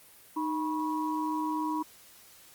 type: tone cluster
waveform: sine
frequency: 309 / 972 / 1095 Hz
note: D#4 / B5 / C#6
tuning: -12 / -28 / -22 cents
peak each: -31 / -32 / -40 dBFS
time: 0.36-1.83 s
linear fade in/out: 10 ms
effects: white hiss -55 dBFS RMS until 2.54 s + Opus 32 kbps